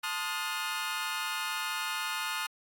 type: chord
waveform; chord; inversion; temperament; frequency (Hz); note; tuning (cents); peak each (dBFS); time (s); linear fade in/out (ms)
20% pulse; F dominant seventh; first; equal with one note detuned; 880 / 1046.5 / 1244.5 / 1432; A5 / C6 / Eb6 / F6; 0 / 0 / 0 / +43; -34 / -35 / -32 / -31; 0.03-2.47; 10
effects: AAC 64 kbps